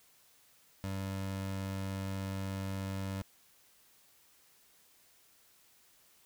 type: tone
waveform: 25% pulse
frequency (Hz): 96.6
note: G2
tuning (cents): -25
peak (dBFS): -32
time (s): 0.84-3.22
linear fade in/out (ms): 0
effects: white hiss -65 dBFS RMS until 6.25 s